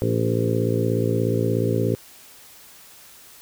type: harmonic tone with a mistuned harmonic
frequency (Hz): 56.8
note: A#1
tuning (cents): -44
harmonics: 2 / 3 / 4 / 5 / 6 / 7 / 8 / 9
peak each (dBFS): -23 / -28 / -29 / -28 / -32 / -26 / -28 / -29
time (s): 0.02-1.95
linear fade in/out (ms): 0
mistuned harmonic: 6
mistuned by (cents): +29
effects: white hiss -47 dBFS RMS until 3.41 s